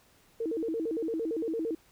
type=tone with vibrato; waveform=sine; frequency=383.8 Hz; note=G4; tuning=37 cents flat; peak=-29 dBFS; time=0.4-1.75 s; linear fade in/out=5 ms; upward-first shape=square; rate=8.8 Hz; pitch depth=300 cents each way; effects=pink hiss -63 dBFS RMS until 1.91 s